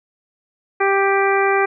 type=harmonic tone; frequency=393.1 Hz; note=G4; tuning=5 cents sharp; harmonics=1 / 2 / 3 / 4 / 5 / 6; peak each=-17 / -20 / -22 / -23 / -24 / -25 dBFS; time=0.8-1.66 s; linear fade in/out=10 ms; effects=none